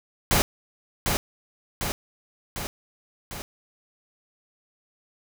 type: noise with echo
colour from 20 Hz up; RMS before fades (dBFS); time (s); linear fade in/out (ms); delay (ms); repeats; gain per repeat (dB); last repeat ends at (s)
pink; -20; 0.31-0.42; 0; 750; 4; -4; 3.42
effects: none